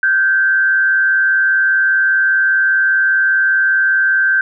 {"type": "tone with frequency modulation", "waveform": "sine", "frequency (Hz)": 1555, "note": "G6", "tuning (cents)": -14, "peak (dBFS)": -10, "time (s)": [0.03, 4.41], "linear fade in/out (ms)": 2, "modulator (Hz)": 105, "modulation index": 0.53, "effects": []}